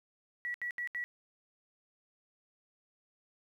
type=tone bursts; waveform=sine; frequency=1937 Hz; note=B6; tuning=34 cents flat; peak=-34 dBFS; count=4; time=0.45-1.04 s; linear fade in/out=0 ms; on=92 ms; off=74 ms; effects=11-bit